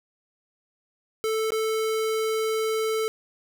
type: tone with dropouts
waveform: square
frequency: 440 Hz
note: A4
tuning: in tune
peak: -24 dBFS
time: 1.24-3.08 s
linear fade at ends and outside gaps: 0 ms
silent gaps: 1.505-1.52 s
effects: none